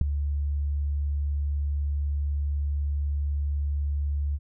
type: tone with ADSR envelope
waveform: sine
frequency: 72 Hz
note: D2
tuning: 34 cents flat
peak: -12 dBFS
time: 0.01-4.39 s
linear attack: 4 ms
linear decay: 5 ms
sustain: -12 dB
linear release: 42 ms
effects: none